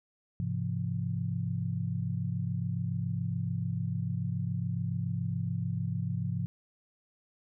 sine chord, F minor, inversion first, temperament equal with one note detuned, 103.83 / 130.81 / 171.32 Hz, Ab2 / C3 / F3, 0 / 0 / -33 cents, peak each -34 dBFS, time 0.4-6.46 s, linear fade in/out 0 ms, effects none

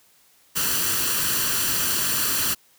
white noise with comb filter, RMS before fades -23 dBFS, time 0.55-2.55 s, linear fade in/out 20 ms, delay 0.68 ms, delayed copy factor +0.6, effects white hiss -58 dBFS RMS until 2.78 s + high-pass 60 Hz 12 dB/octave

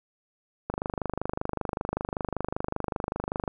click train, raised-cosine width 1 ms, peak -14 dBFS, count 71, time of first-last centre 0.7-3.478 s, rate 25.2 Hz, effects none

